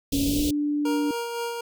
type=band-stop noise; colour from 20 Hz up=pink; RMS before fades=-28 dBFS; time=0.12-0.51 s; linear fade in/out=5 ms; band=560 to 2800 Hz; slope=48 dB/octave
type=tone with pitch glide; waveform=sine; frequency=280 to 293.8 Hz; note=C#4 to D4; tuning=+18 to +1 cents; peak=-22 dBFS; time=0.13-1.11 s; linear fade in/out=2 ms; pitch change=+83 cents; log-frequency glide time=0.23-0.4 s
type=tone with tremolo; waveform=25% pulse; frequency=469.9 Hz; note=A#4; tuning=14 cents sharp; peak=-23 dBFS; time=0.85-1.61 s; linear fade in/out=5 ms; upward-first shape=sine; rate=3.9 Hz; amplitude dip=35%
effects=none